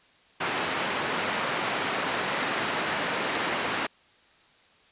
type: band-pass noise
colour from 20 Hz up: white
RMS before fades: -29 dBFS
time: 0.4-3.87 s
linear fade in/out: 10 ms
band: 170 to 2100 Hz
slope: 12 dB/octave
effects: white hiss -59 dBFS RMS until 4.91 s + resampled to 8000 Hz